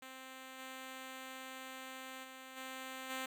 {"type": "tone with level steps", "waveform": "5% pulse", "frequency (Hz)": 261.6, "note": "C4", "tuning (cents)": 0, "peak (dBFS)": [-38, -35, -39, -33, -28], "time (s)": [0.02, 3.26], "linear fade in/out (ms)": 5, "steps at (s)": [0.58, 2.23, 2.56, 3.09], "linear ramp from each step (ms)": 20, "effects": []}